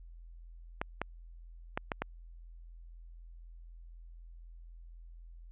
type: clicks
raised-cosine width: 0.5 ms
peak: -17 dBFS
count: 5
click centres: 0.815 / 1.016 / 1.775 / 1.918 / 2.02 s
effects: added 42 Hz sine -48 dBFS peak until 5.51 s + resampled to 8000 Hz